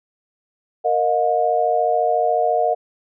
sine chord, Bb suspended fourth, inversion none, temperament equal with one note detuned, 466.2 / 622.3 / 716.4 Hz, Bb4 / Eb5 / F5, 0 / 0 / +44 cents, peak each -22 / -20 / -18 dBFS, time 0.84-2.75 s, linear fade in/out 20 ms, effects none

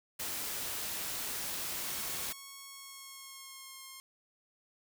white noise, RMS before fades -38 dBFS, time 0.19-2.33 s, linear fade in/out 10 ms
5% pulse tone with pitch glide, 1101 to 1069 Hz, C#6 to C6, -12 to +37 cents, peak -35 dBFS, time 1.84-4 s, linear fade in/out 0 ms, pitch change -51 cents, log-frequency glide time 2.66-3.82 s
effects none

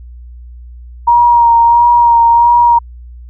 sine tone with vibrato, 943 Hz, A#5, 20 cents sharp, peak -4 dBFS, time 1.07-2.79 s, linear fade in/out 10 ms, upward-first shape sine, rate 1.5 Hz, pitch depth 23 cents each way, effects added 60 Hz sine -29 dBFS peak until 3.29 s

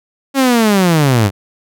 sawtooth linear sweep, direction down, 277.2 to 92.5 Hz, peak -5 dBFS, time 0.34-1.31 s, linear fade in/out 50 ms, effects none

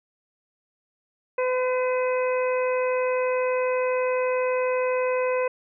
harmonic tone, 507 Hz, B4, 45 cents sharp, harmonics 1 / 2 / 3 / 4 / 5, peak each -22 / -30 / -37 / -37 / -34 dBFS, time 1.38-5.48 s, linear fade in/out 5 ms, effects none

